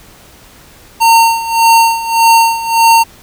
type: tone with tremolo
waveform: square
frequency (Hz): 914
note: A#5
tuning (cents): -34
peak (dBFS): -4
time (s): 1-3.04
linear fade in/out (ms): 20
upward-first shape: sine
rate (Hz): 1.7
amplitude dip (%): 80
effects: pink hiss -40 dBFS RMS until 3.22 s